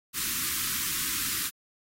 white band-stop noise, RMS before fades -30 dBFS, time 0.13-1.51 s, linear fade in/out 50 ms, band 360 to 1100 Hz, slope 48 dB/octave, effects AAC 48 kbps

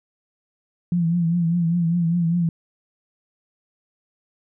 sine tone with vibrato, 170 Hz, F3, 46 cents flat, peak -17 dBFS, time 0.92-2.49 s, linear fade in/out 2 ms, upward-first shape triangle, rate 5 Hz, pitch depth 74 cents each way, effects none

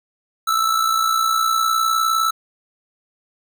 square tone with amplitude modulation, 1318.5 Hz, E6, in tune, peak -14 dBFS, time 0.47-2.31 s, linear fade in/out 10 ms, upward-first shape sine, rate 59.7 Hz, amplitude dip 60%, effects none

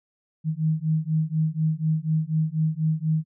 sine beating tone pair, 155.56 / 159.66 Hz, D#3 / D#3, 0 / +45 cents, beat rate 4.1 Hz, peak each -24 dBFS, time 0.44-3.25 s, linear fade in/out 50 ms, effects none

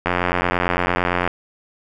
click train, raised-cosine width 0.5 ms, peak -3 dBFS, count 109, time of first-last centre 0.06-1.276 s, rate 88.8 Hz, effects none

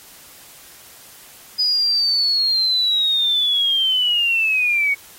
sine linear sweep, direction down, 4978 to 2217 Hz, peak -15 dBFS, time 1.58-4.95 s, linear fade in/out 20 ms, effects white hiss -44 dBFS RMS until 5.18 s + AAC 48 kbps

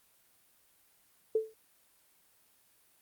sine tone with exponential decay, 440 Hz, A4, in tune, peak -22 dBFS, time 1.35-1.54 s, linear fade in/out 5 ms, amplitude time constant 41 ms, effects white hiss -67 dBFS RMS until 3.01 s + Opus 32 kbps

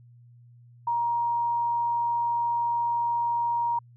sine tone, 943 Hz, A#5, 20 cents sharp, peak -23 dBFS, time 0.87-3.79 s, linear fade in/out 5 ms, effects added 120 Hz sine -50 dBFS peak until 3.96 s

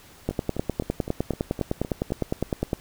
two click trains, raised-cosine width 2 ms, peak -18 / -10 dBFS, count 8 / 25, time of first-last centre 0.31-2.105 / 0.29-2.732 s, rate 3.9 / 9.83 Hz, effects pink hiss -50 dBFS RMS until 2.8 s

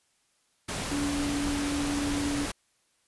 sine tone in noise, 287 Hz, D4, 40 cents flat, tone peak -28 dBFS, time 0.91-2.46 s, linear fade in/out 10 ms, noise pink, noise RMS -33 dBFS, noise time 0.68-2.52 s, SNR +2 dB, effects white hiss -70 dBFS RMS until 3.07 s + resampled to 24000 Hz

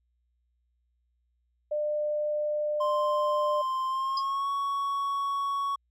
sine tone, 599 Hz, D5, 34 cents sharp, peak -26 dBFS, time 1.71-3.62 s, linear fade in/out 10 ms
triangle tone with pitch glide, 1046.5 to 1115.2 Hz, C6 to C#6, 0 to +10 cents, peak -25 dBFS, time 2.8-5.76 s, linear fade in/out 10 ms, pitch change +110 cents, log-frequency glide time 3.87-4.5 s
sine tone with exponential decay, 5000 Hz, D#8, 8 cents sharp, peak -26 dBFS, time 4.17-4.25 s, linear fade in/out 5 ms, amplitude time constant 16 ms
effects added 60 Hz sine -70 dBFS peak until 5.9 s

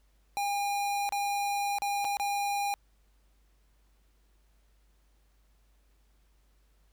square tone with dropouts, 809 Hz, G#5, 46 cents flat, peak -29 dBFS, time 0.37-2.74 s, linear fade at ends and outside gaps 0 ms, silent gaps 1.091-1.123 / 1.785-1.82 / 2.045-2.05 / 2.17-2.198 s, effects added 50 Hz sine -63 dBFS peak until 6.92 s + pink hiss -73 dBFS RMS until 6.92 s

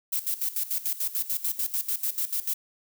violet noise with tremolo, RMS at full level -27 dBFS, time 0.12-2.54 s, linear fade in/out 10 ms, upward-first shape square, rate 6.8 Hz, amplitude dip 80%, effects none

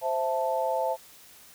sine chord, A minor, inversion first, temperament equal with one note detuned, 523.3 / 662.7 / 880 Hz, C5 / E5 / A5, 0 / +9 / 0 cents, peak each -29 dBFS, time 0.01-0.97 s, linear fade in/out 50 ms, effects white hiss -52 dBFS RMS until 1.54 s

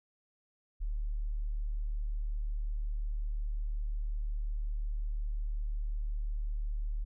sine tone, 37.23 Hz, D1, 24 cents sharp, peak -31 dBFS, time 0.8-7.05 s, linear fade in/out 20 ms, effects none

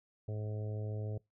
harmonic tone, 106.5 Hz, G#2, 44 cents sharp, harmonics 1 / 2 / 3 / 4 / 5 / 6 / 7, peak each -36 / -51 / -53 / -47 / -50 / -53 / -61 dBFS, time 0.28-1.18 s, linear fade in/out 5 ms, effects noise-tail reverb RT60 0.2 s tail -24 dB re dry

